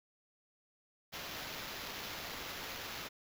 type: noise with sample-and-hold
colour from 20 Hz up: white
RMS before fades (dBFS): -44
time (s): 1.12-3.09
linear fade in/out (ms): 20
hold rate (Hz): 8820
effects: none